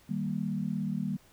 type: chord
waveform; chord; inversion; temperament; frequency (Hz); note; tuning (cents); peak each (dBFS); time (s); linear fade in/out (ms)
sine; Eb major; none; equal; 155.56 / 196 / 233.1; Eb3 / G3 / Bb3; 0 / 0 / 0; -35 / -32 / -35; 0.09-1.17; 10
effects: pink hiss -61 dBFS RMS until 1.32 s